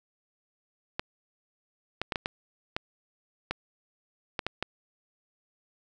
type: clicks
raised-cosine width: 0.3 ms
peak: -13 dBFS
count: 10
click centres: 0.995 / 2.016 / 2.122 / 2.158 / 2.259 / 2.765 / 3.51 / 4.392 / 4.466 / 4.626 s
effects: none